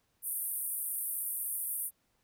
white band-pass noise, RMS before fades -36 dBFS, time 0.22-1.91 s, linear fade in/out 50 ms, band 8900 to 15000 Hz, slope 96 dB/octave, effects pink hiss -75 dBFS RMS until 2.23 s

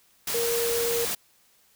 sine tone in noise, 468.5 Hz, A#4, 9 cents sharp, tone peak -25 dBFS, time 0.34-1.05 s, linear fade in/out 5 ms, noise white, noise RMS -29 dBFS, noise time 0.27-1.15 s, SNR +1 dB, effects white hiss -62 dBFS RMS until 1.75 s

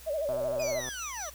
sine tone with vibrato, 601 Hz, D5, 40 cents sharp, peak -28 dBFS, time 0.06-0.81 s, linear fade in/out 20 ms, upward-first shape sine, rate 13 Hz, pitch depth 130 cents each way
click train, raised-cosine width 1 ms, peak -28 dBFS, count 77, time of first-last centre 0.29-0.888 s, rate 127 Hz
25% pulse linear sweep, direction down, 2539 to 550 Hz, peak -34 dBFS, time 0.59-1.3 s, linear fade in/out 10 ms
sine tone with tremolo, 5920 Hz, F#8, in tune, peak -36 dBFS, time 0.62-1.3 s, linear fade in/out 0 ms, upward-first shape sine, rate 5.4 Hz, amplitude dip 55%
effects added 60 Hz sine -51 dBFS peak until 1.34 s + white hiss -51 dBFS RMS until 1.34 s

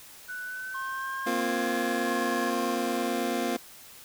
sine tone with pitch glide, 1487 to 1688.5 Hz, F#6 to G#6, +8 to +28 cents, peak -34 dBFS, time 0.28-2.51 s, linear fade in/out 20 ms, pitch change +220 cents, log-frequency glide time 0.44-1.7 s
triangle tone with tremolo, 1068 Hz, C6, 35 cents sharp, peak -32 dBFS, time 0.74-3.11 s, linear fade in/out 10 ms, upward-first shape square, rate 0.75 Hz, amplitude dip 60%
25% pulse chord, Bb suspended second, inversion none, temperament just, 233.1 / 262.2 / 349.6 Hz, Bb3 / C4 / F4, 0 / +4 / +2 cents, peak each -28 dBFS, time 1.26-3.57 s, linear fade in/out 10 ms
effects white hiss -49 dBFS RMS until 4.04 s

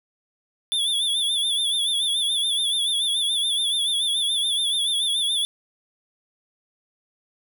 square tone with vibrato, 3469 Hz, A7, 25 cents flat, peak -21 dBFS, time 0.72-5.45 s, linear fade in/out 0 ms, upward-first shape sine, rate 7 Hz, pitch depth 77 cents each way, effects none

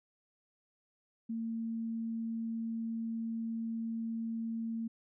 sine tone, 227.1 Hz, A#3, 45 cents flat, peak -34 dBFS, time 1.29-4.88 s, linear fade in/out 10 ms, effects none

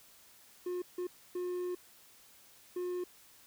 triangle tone bursts at uneven times, 358.6 Hz, F4, 46 cents sharp, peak -32 dBFS, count 4, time 0.66-0.82 / 0.98-1.07 / 1.35-1.75 / 2.76-3.04 s, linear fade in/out 5 ms, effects white hiss -60 dBFS RMS until 3.46 s

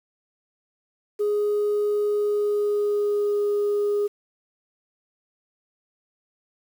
sine tone with pitch glide, 415.3 to 411.7 Hz, G#4 to G#4, 0 to -15 cents, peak -18 dBFS, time 1.19-4.08 s, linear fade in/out 20 ms, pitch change -15 cents, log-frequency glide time 2.1-3.47 s, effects tanh soft clip ceiling -18 dBFS + 8-bit

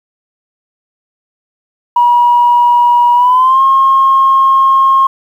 sine tone with pitch glide, 963 to 1074.7 Hz, B5 to C6, -44 to +46 cents, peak -4 dBFS, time 1.96-5.07 s, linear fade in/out 5 ms, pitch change +190 cents, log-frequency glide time 3.14-3.62 s, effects tanh soft clip ceiling 0 dBFS + 7-bit

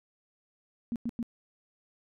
sine tone bursts, 234.9 Hz, A#3, 13 cents sharp, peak -29 dBFS, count 3, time 0.92-1.228 s, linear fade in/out 0 ms, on 38 ms, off 97 ms, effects none

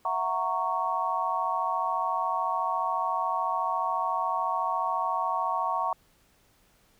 sine chord, F# dominant seventh, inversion third, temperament just, 666 / 740 / 925 / 1110 Hz, E5 / F#5 / A#5 / C#6, +18 / 0 / -14 / +2 cents, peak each -35 / -32 / -30 / -29 dBFS, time 0.05-5.93 s, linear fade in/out 2 ms, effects pink hiss -64 dBFS RMS until 6.99 s

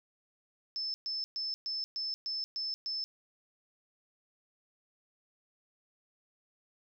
sine tone bursts, 5260 Hz, E8, 5 cents flat, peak -33 dBFS, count 8, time 0.76-3.04 s, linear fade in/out 0 ms, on 180 ms, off 120 ms, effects none

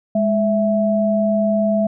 sine tone pair together, 207.7 / 659.4 Hz, G#3 / E5, 0 / 0 cents, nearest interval octave + minor sixth, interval 2000 cents, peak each -17 dBFS, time 0.15-1.87 s, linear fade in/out 5 ms, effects none

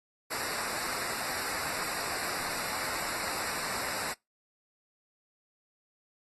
pink noise with comb filter, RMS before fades -35 dBFS, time 0.3-4.14 s, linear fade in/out 20 ms, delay 0.31 ms, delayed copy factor -0.9, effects noise-tail reverb RT60 0.2 s tail -25 dB re dry + AAC 32 kbps

